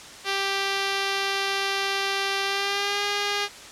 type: tone with pitch glide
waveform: 5% pulse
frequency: 392.7 to 407.7 Hz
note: G4 to G#4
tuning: +3 to -32 cents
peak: -12 dBFS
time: 0.24-3.49 s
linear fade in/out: 50 ms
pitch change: +65 cents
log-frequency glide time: 2.44-3.03 s
effects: white hiss -42 dBFS RMS until 3.71 s + low-pass 7000 Hz 12 dB/octave